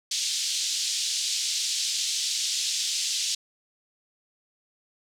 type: band-pass noise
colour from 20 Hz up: pink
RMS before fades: -28 dBFS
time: 0.11-3.35 s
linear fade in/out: 5 ms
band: 3500 to 7500 Hz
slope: 24 dB/octave
effects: none